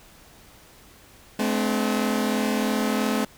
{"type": "tone cluster", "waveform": "sawtooth", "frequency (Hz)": [214.1, 257.1, 293.5], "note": ["A3", "C4", "D4"], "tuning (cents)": [-47, -30, -1], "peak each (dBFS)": [-20, -22, -29], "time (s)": [1.39, 3.25], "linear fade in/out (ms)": 5, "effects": ["pink hiss -51 dBFS RMS until 3.37 s"]}